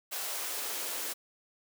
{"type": "noise with high-pass filter sweep", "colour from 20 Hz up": "white", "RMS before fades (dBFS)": -36, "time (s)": [0.11, 1.14], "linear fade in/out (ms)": 20, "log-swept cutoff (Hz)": [590, 340], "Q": 1.4, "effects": []}